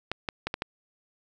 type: clicks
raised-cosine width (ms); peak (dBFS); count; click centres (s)
0.3; -13; 5; 0.116 / 0.288 / 0.47 / 0.541 / 0.621
effects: none